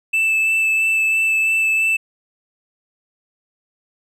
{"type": "tone with vibrato", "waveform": "triangle", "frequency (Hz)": 2637, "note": "E7", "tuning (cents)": 0, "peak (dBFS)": -13, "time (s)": [0.13, 1.97], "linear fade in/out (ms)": 10, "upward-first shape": "sine", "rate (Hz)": 3, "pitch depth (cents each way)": 10, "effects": []}